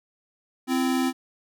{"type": "tone pair together", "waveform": "square", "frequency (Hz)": [260, 337.3], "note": ["C4", "E4"], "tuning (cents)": [-11, 40], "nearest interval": "perfect fourth", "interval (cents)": 451, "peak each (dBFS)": [-23, -29], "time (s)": [0.67, 1.13], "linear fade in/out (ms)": 50, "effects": []}